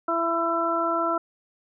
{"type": "harmonic tone", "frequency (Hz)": 334.2, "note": "E4", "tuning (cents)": 24, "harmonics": [1, 2, 3, 4], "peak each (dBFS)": [-29, -27, -30, -25], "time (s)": [0.08, 1.18], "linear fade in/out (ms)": 5, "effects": []}